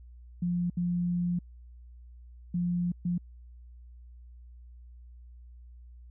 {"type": "tone bursts at uneven times", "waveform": "sine", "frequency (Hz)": 175.6, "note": "F3", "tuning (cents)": 10, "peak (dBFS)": -26, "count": 4, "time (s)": [[0.42, 0.7], [0.77, 1.39], [2.54, 2.92], [3.05, 3.18]], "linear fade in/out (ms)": 5, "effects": ["added 60 Hz sine -47 dBFS peak until 6.1 s"]}